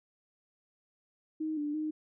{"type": "tone with pitch steps", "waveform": "sine", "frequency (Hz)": [312.9, 294.9, 308.5], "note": ["D#4", "D4", "D#4"], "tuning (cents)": [10, 7, -15], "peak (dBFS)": -31, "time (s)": [1.4, 1.91], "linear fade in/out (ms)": 10, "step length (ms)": 170, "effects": []}